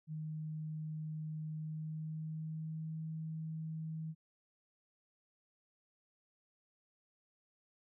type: tone with pitch glide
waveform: sine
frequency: 155.56 to 159.01 Hz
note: D#3 to D#3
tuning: 0 to +38 cents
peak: -39 dBFS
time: 0.07-4.15 s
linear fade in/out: 50 ms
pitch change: +38 cents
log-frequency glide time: 1.53-3.01 s
effects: none